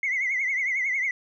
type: tone with vibrato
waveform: sine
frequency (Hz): 2093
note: C7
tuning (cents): 0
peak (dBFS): -22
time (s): 0.03-1.11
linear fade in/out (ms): 2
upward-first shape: triangle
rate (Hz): 11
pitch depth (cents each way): 120
effects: tanh soft clip ceiling -19 dBFS